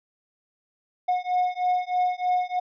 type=beating tone pair; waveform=triangle; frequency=724 / 727.2 Hz; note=F#5 / F#5; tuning=-38 / -30 cents; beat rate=3.2 Hz; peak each=-23 dBFS; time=1.08-2.6 s; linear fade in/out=10 ms; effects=resampled to 11025 Hz